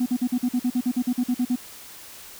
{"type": "tone bursts", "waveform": "sine", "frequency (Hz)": 247.7, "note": "B3", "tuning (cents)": 5, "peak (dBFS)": -17, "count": 15, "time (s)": [0, 1.559], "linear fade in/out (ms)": 10, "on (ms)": 61, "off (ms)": 46, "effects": ["tanh soft clip ceiling -17 dBFS", "white hiss -43 dBFS RMS until 2.39 s"]}